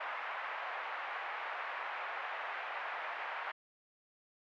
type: band-pass noise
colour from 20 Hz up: pink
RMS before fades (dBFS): -41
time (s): 0-3.52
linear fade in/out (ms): 10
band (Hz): 720 to 2300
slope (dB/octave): 24
effects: none